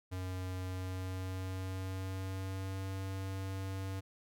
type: tone with pitch glide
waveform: square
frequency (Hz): 92.5 to 95.93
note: F#2 to G2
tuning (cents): 0 to -37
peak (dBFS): -38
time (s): 0.11-4.01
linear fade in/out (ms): 20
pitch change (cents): +63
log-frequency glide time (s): 0.62-2.87
effects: none